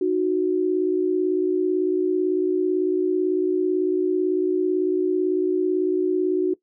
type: tone pair together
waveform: sine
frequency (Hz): 309.8 / 367.8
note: D#4 / F#4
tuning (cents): -7 / -10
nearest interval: minor third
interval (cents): 297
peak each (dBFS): -24 / -19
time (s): 0.01-6.54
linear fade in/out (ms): 5
effects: noise-tail reverb RT60 0.1 s tail -19 dB re dry